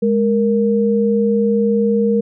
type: tone pair together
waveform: sine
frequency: 207.8 / 466.2 Hz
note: G#3 / A#4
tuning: +1 / 0 cents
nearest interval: octave + major second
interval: 1399 cents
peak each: -15 dBFS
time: 0.02-2.21 s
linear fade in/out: 10 ms
effects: none